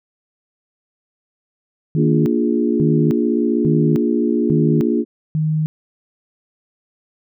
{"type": "tone bursts", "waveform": "sine", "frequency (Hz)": 155.56, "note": "D#3", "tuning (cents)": 0, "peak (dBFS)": -15, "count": 5, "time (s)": [1.95, 5.66], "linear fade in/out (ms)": 0, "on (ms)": 310, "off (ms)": 540}
{"type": "chord", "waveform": "sine", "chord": "Bb dominant seventh", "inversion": "none", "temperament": "equal", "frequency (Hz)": [233.1, 293.7, 349.2, 415.3], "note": ["Bb3", "D4", "F4", "Ab4"], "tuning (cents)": [0, 0, 0, 0], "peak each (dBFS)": [-18, -20, -20, -23], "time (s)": [1.95, 5.05], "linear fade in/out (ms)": 50}
{"effects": []}